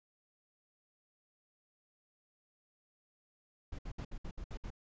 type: noise bursts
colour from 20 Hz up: brown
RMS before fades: -42 dBFS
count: 8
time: 3.72-4.704 s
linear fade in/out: 5 ms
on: 67 ms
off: 64 ms
effects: resampled to 16000 Hz